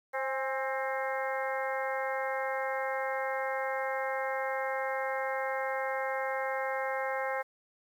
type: harmonic tone with a mistuned harmonic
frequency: 264.7 Hz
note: C4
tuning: 20 cents sharp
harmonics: 2 / 3 / 4 / 5 / 6 / 7 / 8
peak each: -34 / -36 / -40 / -42 / -40 / -41 / -41 dBFS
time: 0.13-7.43 s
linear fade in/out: 20 ms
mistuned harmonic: 3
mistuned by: +43 cents
effects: 10-bit